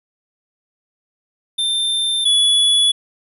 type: tone pair in turn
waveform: square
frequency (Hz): 3579 / 3409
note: A7 / G#7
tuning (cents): +29 / +45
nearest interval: minor second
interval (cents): 84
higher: first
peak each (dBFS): -17 / -12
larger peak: second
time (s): 1.58-2.25 / 2.25-2.92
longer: neither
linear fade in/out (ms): 10
effects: resampled to 32000 Hz + 9-bit